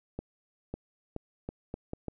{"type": "accelerating click train", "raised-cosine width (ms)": 2, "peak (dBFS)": -22, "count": 7, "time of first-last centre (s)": [0.19, 2.083], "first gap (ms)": 550, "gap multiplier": 0.77, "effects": []}